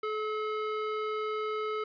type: tone with band-pass filter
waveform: square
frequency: 429.8 Hz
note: A4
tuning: 41 cents flat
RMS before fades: -33 dBFS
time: 0.03-1.84 s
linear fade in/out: 5 ms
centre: 1100 Hz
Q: 0.96
effects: resampled to 11025 Hz + 10-bit